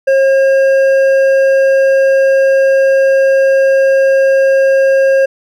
sine tone with hard clipping, 539 Hz, C#5, 49 cents flat, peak -8 dBFS, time 0.07-5.26 s, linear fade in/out 10 ms, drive 7 dB, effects none

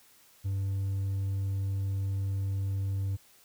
sine tone with hard clipping, 97.6 Hz, G2, 7 cents flat, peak -29 dBFS, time 0.44-3.17 s, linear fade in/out 20 ms, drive 2 dB, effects white hiss -60 dBFS RMS until 3.44 s

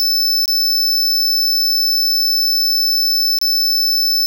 square tone with dropouts, 5274 Hz, E8, in tune, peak -13 dBFS, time 0-4.26 s, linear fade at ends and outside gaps 0 ms, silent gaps 0.457-0.479 / 3.387-3.414 s, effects none

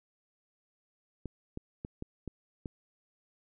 clicks, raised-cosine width 3 ms, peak -25 dBFS, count 6, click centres 1.257 / 1.574 / 1.849 / 2.024 / 2.277 / 2.658 s, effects none

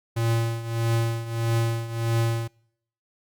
square tone with tremolo, 115.1 Hz, A#2, 22 cents flat, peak -20 dBFS, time 0.16-2.48 s, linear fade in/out 10 ms, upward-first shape triangle, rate 1.6 Hz, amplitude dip 80%, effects noise-tail reverb RT60 0.7 s tail -25 dB re dry + Opus 48 kbps

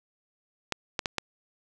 clicks, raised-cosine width 0.2 ms, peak -10 dBFS, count 4, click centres 0.723 / 0.992 / 1.058 / 1.183 s, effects none

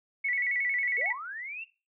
sine tone with vibrato, 2081 Hz, C7, 10 cents flat, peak -26 dBFS, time 0.24-1.13 s, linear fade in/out 10 ms, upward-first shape square, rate 11 Hz, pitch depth 99 cents each way
sine linear sweep, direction up, 410.3 to 2794 Hz, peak -36 dBFS, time 0.97-1.65 s, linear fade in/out 20 ms
effects noise-tail reverb RT60 0.3 s tail -17 dB re dry

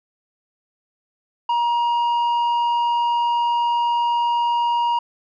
triangle tone with tanh clipping, 948 Hz, A#5, 29 cents sharp, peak -18 dBFS, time 1.49-4.99 s, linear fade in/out 5 ms, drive 10 dB, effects none

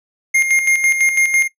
square tone with tremolo, 2126 Hz, C7, 27 cents sharp, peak -11 dBFS, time 0.34-1.48 s, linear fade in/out 10 ms, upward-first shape square, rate 6 Hz, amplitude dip 55%, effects noise-tail reverb RT60 0.1 s tail -18 dB re dry + low-pass 12000 Hz 12 dB/octave

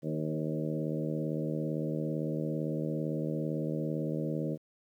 harmonic tone with a mistuned harmonic, 77.78 Hz, D#2, in tune, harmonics 2 / 3 / 4 / 5 / 6 / 7 / 8, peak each -34 / -38 / -37 / -42 / -41 / -40 / -46 dBFS, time 0.02-4.58 s, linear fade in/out 50 ms, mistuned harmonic 6, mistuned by +17 cents, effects 11-bit

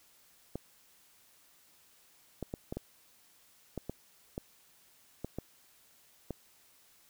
clicks, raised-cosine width 2 ms, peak -23 dBFS, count 11, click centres 0.556 / 2.427 / 2.539 / 2.725 / 2.77 / 3.777 / 3.896 / 4.379 / 5.246 / 5.386 / 6.307 s, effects white hiss -64 dBFS RMS until 7.09 s

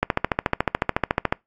click train, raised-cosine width 0.5 ms, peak -3 dBFS, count 19, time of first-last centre 0.03-1.325 s, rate 13.9 Hz, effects noise-tail reverb RT60 0.2 s tail -25 dB re dry + AAC 64 kbps

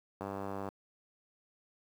click train, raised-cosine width 1 ms, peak -25 dBFS, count 48, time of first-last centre 0.21-0.687 s, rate 98.5 Hz, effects high-pass 80 Hz 12 dB/octave + 9-bit

